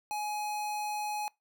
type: tone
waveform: square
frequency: 840 Hz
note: G#5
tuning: 19 cents sharp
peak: -33 dBFS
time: 0.11-1.28 s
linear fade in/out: 0 ms
effects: noise-tail reverb RT60 0.2 s tail -24 dB re dry